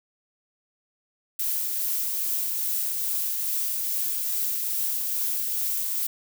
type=noise with tremolo; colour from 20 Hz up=violet; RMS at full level=-26 dBFS; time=1.39-6.07 s; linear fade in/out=5 ms; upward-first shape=triangle; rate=2.4 Hz; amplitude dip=25%; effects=none